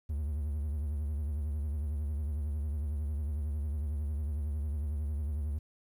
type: tone with vibrato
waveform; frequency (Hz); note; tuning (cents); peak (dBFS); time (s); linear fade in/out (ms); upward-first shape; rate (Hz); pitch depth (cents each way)
triangle; 73.8; D2; +9; -29; 0.09-5.59; 10; triangle; 11; 130
effects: 11-bit